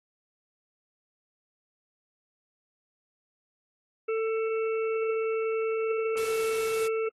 harmonic tone, 444.8 Hz, A4, 19 cents sharp, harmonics 1 / 3 / 5 / 6, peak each -26 / -38 / -43 / -42 dBFS, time 4.08-7.09 s, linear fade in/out 10 ms
white noise, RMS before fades -39 dBFS, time 6.17-6.87 s, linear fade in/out 0 ms
effects AAC 32 kbps

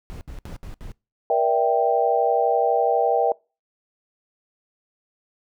brown noise bursts, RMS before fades -35 dBFS, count 5, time 0.1-0.918 s, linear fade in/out 0 ms, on 110 ms, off 67 ms
sine chord, E half-diminished seventh, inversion second, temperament equal with one note detuned, 475.4 / 587.3 / 659.3 / 784 Hz, Bb4 / D5 / E5 / G5, +34 / 0 / 0 / 0 cents, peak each -22 / -25 / -22 / -21 dBFS, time 1.3-3.32 s, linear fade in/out 2 ms
effects noise-tail reverb RT60 0.3 s tail -25 dB re dry

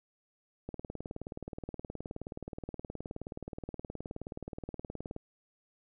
click train, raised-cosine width 2 ms, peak -26 dBFS, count 86, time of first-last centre 0.69-5.164 s, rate 19 Hz, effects none

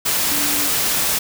sine tone in noise, 289.8 Hz, D4, 23 cents flat, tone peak -28 dBFS, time 0.31-0.68 s, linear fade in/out 10 ms, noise white, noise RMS -19 dBFS, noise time 0.05-1.19 s, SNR -12 dB, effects none

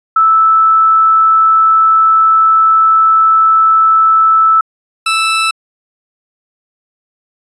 sine / 20% pulse tone pair in turn, 1314 / 1318.7 Hz, E6 / E6, -6 / 0 cents, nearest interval unison, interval 6 cents, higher second, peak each -5 dBFS, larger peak neither, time 0.16-4.61 / 5.06-5.51 s, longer first, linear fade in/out 5 ms, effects resampled to 22050 Hz

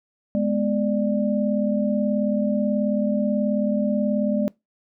sine tone cluster, 210 / 248.5 / 592 Hz, G#3 / B3 / D5, +19 / +11 / +14 cents, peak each -21 / -26 / -25 dBFS, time 0.35-4.48 s, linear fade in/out 0 ms, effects noise-tail reverb RT60 0.2 s tail -23 dB re dry

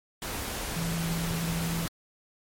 sine tone in noise, 166.6 Hz, E3, 19 cents sharp, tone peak -29 dBFS, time 0.76-1.86 s, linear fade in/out 2 ms, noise pink, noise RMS -34 dBFS, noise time 0.22-1.88 s, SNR +2 dB, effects MP3 64 kbps

